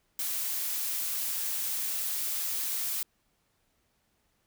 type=noise; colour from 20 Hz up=blue; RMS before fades=-32 dBFS; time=0.19-3.03 s; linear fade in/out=2 ms; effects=pink hiss -73 dBFS RMS until 4.46 s